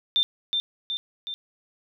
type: tone with echo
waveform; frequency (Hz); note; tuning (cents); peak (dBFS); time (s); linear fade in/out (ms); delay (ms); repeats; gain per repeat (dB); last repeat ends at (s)
sine; 3583; A7; +31; -18; 0.16-0.23; 0; 370; 3; -4; 1.34
effects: none